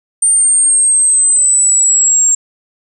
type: exponential sweep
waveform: sine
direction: down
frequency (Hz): 8870 to 7470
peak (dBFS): -7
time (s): 0.22-2.35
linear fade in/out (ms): 5
effects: none